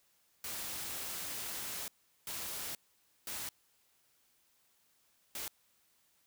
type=noise bursts at uneven times; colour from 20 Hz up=white; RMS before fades=-41 dBFS; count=4; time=0.44-1.88 / 2.27-2.75 / 3.27-3.49 / 5.35-5.48 s; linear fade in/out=2 ms; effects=white hiss -72 dBFS RMS until 6.26 s